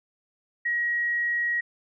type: tone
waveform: sine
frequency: 1900 Hz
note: A#6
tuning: 33 cents sharp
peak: -23 dBFS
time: 0.65-1.61 s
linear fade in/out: 10 ms
effects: none